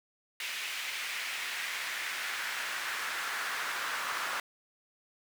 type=noise with high-pass filter sweep; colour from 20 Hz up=brown; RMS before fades=-36 dBFS; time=0.4-4.4 s; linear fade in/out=2 ms; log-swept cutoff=2400 to 1300 Hz; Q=1.8; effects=none